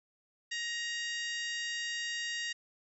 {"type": "harmonic tone", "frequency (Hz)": 940, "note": "A#5", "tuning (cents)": 14, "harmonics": [2, 3, 4, 5, 6, 7, 8], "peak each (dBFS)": [-37, -41, -43, -45, -47, -48, -49], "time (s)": [0.51, 2.53], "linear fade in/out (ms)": 10, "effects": []}